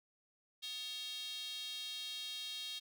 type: tone with high-pass filter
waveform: square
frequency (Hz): 248.9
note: B3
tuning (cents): +14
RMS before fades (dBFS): -44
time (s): 0.62-2.8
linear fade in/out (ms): 20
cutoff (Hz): 3500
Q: 8.1
effects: none